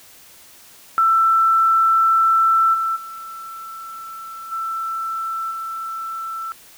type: tone with level steps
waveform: sine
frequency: 1333 Hz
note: E6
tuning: 19 cents sharp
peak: -12 / -18 / -31 / -22 / -25 dBFS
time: 0.98-6.52 s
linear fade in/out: 0 ms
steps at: 2.73 / 2.95 / 4.51 / 5.5 s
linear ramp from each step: 20 ms
effects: white hiss -46 dBFS RMS until 6.77 s